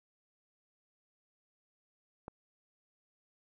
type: click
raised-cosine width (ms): 1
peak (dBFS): -28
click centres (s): 2.281
effects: none